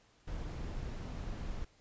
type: noise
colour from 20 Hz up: brown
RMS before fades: -40 dBFS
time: 0.27-1.65 s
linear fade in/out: 10 ms
effects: pink hiss -67 dBFS RMS until 1.8 s + resampled to 16000 Hz